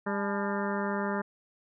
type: harmonic tone with a mistuned harmonic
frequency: 200.8 Hz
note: G3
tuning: 42 cents sharp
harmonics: 1 / 2 / 3 / 4 / 5 / 6 / 7 / 8 / 9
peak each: -32 / -35 / -37 / -38 / -39 / -40 / -40 / -41 / -42 dBFS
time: 0.06-1.22 s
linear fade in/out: 10 ms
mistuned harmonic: 4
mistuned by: +120 cents
effects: none